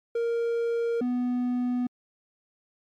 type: tone pair in turn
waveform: triangle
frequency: 466.2 / 247 Hz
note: A#4 / B3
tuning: 0 / 0 cents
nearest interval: major seventh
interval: 1100 cents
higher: first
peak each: -22 dBFS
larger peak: neither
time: 0.15-1.01 / 1.01-1.87 s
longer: neither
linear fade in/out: 5 ms
effects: MP3 64 kbps